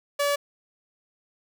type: tone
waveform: sawtooth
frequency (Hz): 573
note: D5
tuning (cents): -43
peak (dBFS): -18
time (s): 0.19-0.36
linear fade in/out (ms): 10
effects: none